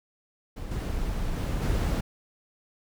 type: noise with level steps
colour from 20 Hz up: brown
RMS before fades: -36 / -30 / -28 / -25 dBFS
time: 0.56-2.01 s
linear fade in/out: 10 ms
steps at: 0.71 / 1.36 / 1.62 s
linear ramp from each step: 5 ms
effects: none